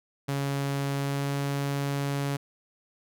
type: tone with pitch glide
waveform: sawtooth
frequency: 139.5 to 140.63 Hz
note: C#3 to C#3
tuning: +11 to +25 cents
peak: -23 dBFS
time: 0.28-2.37 s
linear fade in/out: 10 ms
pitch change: +14 cents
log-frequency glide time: 0.97-1.33 s
effects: none